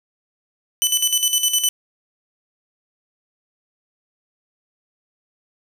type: tone with tremolo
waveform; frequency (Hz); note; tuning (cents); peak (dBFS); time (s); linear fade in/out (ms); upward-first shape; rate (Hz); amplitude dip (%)
15% pulse; 3000; F#7; +23; -7; 0.82-1.69; 0; square; 9.8; 65
effects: none